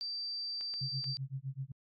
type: tone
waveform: sine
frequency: 4669 Hz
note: D8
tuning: 11 cents flat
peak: -36 dBFS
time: 0.01-1.17 s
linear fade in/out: 0 ms
type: clicks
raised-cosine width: 0.2 ms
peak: -34 dBFS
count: 3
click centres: 0.61 / 0.739 / 1.042 s
type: tone with tremolo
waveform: sine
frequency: 134.3 Hz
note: C3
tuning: 46 cents sharp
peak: -34 dBFS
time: 0.81-1.72 s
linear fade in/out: 5 ms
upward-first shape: sine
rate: 7.8 Hz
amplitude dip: 100%
effects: AAC 64 kbps